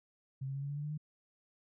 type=tone with pitch steps; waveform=sine; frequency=133.6 / 136.09 / 138.63 / 141.22 / 143.85 / 146.54 / 149.27 / 152.05 Hz; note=C3 / C#3 / C#3 / C#3 / D3 / D3 / D3 / D#3; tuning=+36 / -32 / 0 / +33 / -36 / -3 / +29 / -40 cents; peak=-36 dBFS; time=0.41-0.978 s; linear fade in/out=10 ms; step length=71 ms; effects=none